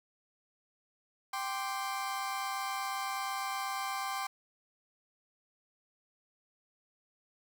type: chord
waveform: 35% pulse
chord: G suspended fourth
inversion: none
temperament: equal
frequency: 784 / 1046.5 / 1174.7 Hz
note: G5 / C6 / D6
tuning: 0 / 0 / 0 cents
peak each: -36 / -37 / -38 dBFS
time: 1.33-4.27 s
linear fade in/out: 5 ms
effects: none